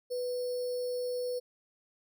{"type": "tone with sample-and-hold", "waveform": "sine", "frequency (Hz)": 495.4, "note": "B4", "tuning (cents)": 5, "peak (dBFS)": -31, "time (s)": [0.1, 1.4], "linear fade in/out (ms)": 20, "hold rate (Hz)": 4900, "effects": []}